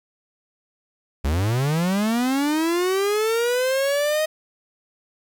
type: linear sweep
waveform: 45% pulse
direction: up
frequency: 64 to 628 Hz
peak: -19 dBFS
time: 1.24-4.26 s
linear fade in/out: 10 ms
effects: 9-bit